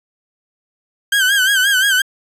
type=tone with vibrato; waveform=30% pulse; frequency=1568 Hz; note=G6; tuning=in tune; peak=-9 dBFS; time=1.12-2.02 s; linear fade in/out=5 ms; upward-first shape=sine; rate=5.7 Hz; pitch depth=91 cents each way; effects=resampled to 32000 Hz